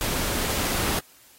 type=noise; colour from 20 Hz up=pink; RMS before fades=-26 dBFS; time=0.01-0.99 s; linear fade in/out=0 ms; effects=white hiss -54 dBFS RMS until 1.38 s + AAC 48 kbps